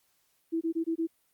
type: tone bursts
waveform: sine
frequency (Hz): 328.3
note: E4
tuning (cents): -7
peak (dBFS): -26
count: 5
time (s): 0.52-1.072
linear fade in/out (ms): 20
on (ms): 92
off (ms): 23
effects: white hiss -71 dBFS RMS until 1.33 s + Opus 48 kbps